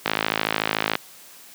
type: click train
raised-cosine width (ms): 0.3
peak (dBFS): -3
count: 49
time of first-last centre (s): 0.06-0.954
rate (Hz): 53.7
effects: white hiss -46 dBFS RMS until 1.54 s + high-pass 150 Hz 12 dB/octave